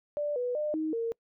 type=tone with pitch steps; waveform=sine; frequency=588 / 492.2 / 602 / 313.8 / 459.8 Hz; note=D5 / B4 / D5 / D#4 / A#4; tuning=+2 / -6 / +43 / +15 / -24 cents; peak=-28 dBFS; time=0.17-1.12 s; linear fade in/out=0 ms; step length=190 ms; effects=noise-tail reverb RT60 0.1 s tail -26 dB re dry